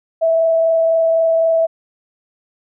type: tone with frequency modulation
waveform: sine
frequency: 655 Hz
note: E5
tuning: 11 cents flat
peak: -11 dBFS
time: 0.21-1.67 s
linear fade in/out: 20 ms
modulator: 23.9 Hz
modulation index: 0.23
effects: none